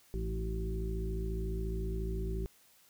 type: harmonic tone with a mistuned harmonic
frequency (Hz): 54.3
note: A1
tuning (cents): -22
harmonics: 1 / 2 / 3 / 4 / 6 / 7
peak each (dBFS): -34 / -44 / -42 / -48 / -49 / -41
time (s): 0.14-2.46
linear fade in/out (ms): 0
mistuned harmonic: 3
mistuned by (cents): +28
effects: white hiss -64 dBFS RMS until 2.89 s